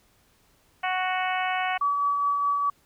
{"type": "harmonic tone", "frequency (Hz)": 370, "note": "F#4", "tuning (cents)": 0, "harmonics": [2, 3, 4, 5, 6, 7, 8], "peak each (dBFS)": [-27, -32, -33, -34, -33, -36, -38], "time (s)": [0.83, 1.78], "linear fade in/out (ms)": 10}
{"type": "tone with tremolo", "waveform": "sine", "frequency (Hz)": 1143, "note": "D6", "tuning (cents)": -47, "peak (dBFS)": -20, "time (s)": [1.81, 2.7], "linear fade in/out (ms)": 5, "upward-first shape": "triangle", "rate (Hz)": 4.8, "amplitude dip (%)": 35}
{"effects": ["pink hiss -63 dBFS RMS until 2.85 s"]}